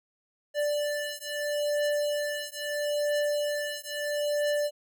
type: beating tone pair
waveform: square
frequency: 587.3 / 588.06 Hz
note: D5 / D5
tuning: 0 / +2 cents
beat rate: 0.76 Hz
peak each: -31 dBFS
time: 0.54-4.71 s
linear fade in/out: 50 ms
effects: none